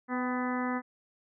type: harmonic tone with a mistuned harmonic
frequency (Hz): 250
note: B3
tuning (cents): +21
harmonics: 1 / 2 / 3 / 4 / 5 / 6 / 7 / 8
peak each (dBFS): -31 / -39 / -39 / -38 / -39 / -44 / -41 / -43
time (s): 0.08-0.82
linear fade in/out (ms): 50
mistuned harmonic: 3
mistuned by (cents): +32
effects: none

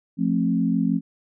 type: chord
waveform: sine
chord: F major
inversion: none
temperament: equal with one note detuned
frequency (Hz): 174.61 / 220 / 266.7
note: F3 / A3 / C4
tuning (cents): 0 / 0 / +33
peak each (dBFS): -23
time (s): 0.17-1.01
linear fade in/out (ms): 50
effects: none

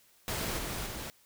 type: noise with level steps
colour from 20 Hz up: pink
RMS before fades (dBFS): -34 / -37 / -40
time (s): 0.28-1.1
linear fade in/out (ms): 0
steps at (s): 0.58 / 0.86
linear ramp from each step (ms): 10
effects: white hiss -64 dBFS RMS until 1.25 s

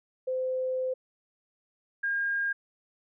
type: tone pair in turn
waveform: sine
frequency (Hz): 515 / 1616.2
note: C5 / G#6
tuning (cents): -28 / -48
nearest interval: octave + minor sixth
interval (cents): 1980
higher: second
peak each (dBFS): -27 / -26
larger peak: second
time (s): 0.27-0.94 / 2.03-2.53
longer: first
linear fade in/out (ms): 10
effects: none

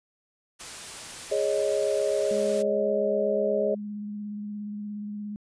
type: noise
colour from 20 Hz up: white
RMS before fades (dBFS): -39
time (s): 0.59-2.63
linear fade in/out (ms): 20
type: chord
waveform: sine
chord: Ab suspended fourth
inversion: none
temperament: equal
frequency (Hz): 415.3 / 554.4 / 622.3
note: Ab4 / Db5 / Eb5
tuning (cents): 0 / 0 / 0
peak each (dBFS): -27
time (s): 1.31-3.75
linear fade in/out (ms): 10
type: tone with vibrato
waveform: sine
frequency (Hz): 207.7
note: G#3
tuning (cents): 0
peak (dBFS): -32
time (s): 2.31-5.36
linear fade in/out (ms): 0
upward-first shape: sine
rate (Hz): 17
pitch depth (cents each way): 18
effects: resampled to 22050 Hz

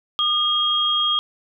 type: tone pair together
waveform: sine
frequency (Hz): 1219 / 3254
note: D#6 / G#7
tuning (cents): -36 / -36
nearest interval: octave + perfect fourth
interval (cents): 1700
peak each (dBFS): -23 / -18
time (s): 0.19-1.19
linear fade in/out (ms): 0
effects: none

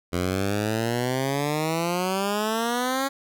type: exponential sweep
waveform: 10% pulse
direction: up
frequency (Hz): 86.8 to 276.4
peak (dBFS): -15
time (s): 0.12-3.09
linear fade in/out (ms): 20
effects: none

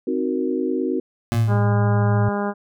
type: chord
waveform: sine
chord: C half-diminished seventh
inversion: none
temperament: equal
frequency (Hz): 261.6 / 311.1 / 370 / 466.2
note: C4 / Eb4 / Gb4 / Bb4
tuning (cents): 0 / 0 / 0 / 0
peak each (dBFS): -24 / -26 / -24 / -28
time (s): 0.07-1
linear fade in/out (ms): 5
type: tone with exponential decay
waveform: 25% pulse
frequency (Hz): 117.3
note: A#2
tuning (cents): +11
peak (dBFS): -14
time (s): 1.32-1.75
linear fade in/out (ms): 0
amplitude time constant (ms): 93
type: tone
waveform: sine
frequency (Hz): 110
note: A2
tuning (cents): 0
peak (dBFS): -16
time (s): 1.34-2.29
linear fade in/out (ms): 5
type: harmonic tone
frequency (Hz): 203.3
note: G#3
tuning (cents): -37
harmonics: 1 / 2 / 3 / 4 / 5 / 6 / 7 / 8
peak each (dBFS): -24 / -27 / -29 / -29 / -32 / -35 / -34 / -38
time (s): 1.47-2.54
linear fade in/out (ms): 50
effects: none

